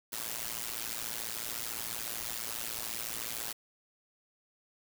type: noise with amplitude modulation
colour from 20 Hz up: white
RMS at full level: -34 dBFS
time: 0.12-3.53 s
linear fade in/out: 10 ms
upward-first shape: sine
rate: 114 Hz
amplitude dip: 95%
effects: none